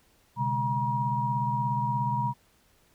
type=tone cluster; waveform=sine; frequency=126.4 / 143.3 / 202.8 / 955 Hz; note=B2 / D3 / G#3 / A#5; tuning=+41 / -42 / -41 / +42 cents; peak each=-30 / -35 / -36 / -27 dBFS; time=0.36-2.34 s; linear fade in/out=50 ms; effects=pink hiss -64 dBFS RMS until 2.94 s